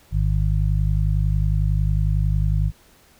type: harmonic tone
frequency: 51 Hz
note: G#1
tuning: 31 cents flat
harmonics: 1 / 2 / 3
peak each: -19 / -22 / -24 dBFS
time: 0.11-2.72 s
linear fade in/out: 50 ms
effects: pink hiss -54 dBFS RMS until 3.19 s